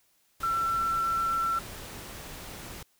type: tone in noise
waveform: sine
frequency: 1346 Hz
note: E6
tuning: 36 cents sharp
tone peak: -25 dBFS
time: 0.43-1.59 s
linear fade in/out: 5 ms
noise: pink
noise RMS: -42 dBFS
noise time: 0.4-2.83 s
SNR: +14 dB
effects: white hiss -68 dBFS RMS until 2.99 s